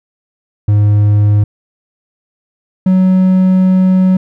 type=tone pair in turn; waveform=triangle; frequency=103.83 / 186.34 Hz; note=G#2 / F#3; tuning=0 / +13 cents; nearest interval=minor seventh; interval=1013 cents; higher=second; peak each=-4 dBFS; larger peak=neither; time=0.68-1.44 / 2.86-4.17 s; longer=second; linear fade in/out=5 ms; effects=none